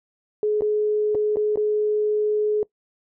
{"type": "tone with dropouts", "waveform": "sine", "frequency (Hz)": 423, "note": "G#4", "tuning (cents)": 32, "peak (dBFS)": -18, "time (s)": [0.43, 2.63], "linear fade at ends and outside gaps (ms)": 1, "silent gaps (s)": [[0.609, 0.62], [1.148, 1.152], [1.359, 1.369], [1.558, 1.573]], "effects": ["noise-tail reverb RT60 0.1 s tail -22 dB re dry"]}